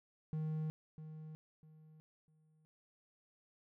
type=tone with echo; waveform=triangle; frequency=156.1 Hz; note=D#3; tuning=6 cents sharp; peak=-34 dBFS; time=0.33-0.7 s; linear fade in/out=0 ms; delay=650 ms; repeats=3; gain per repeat=-11 dB; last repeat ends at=2.65 s; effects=none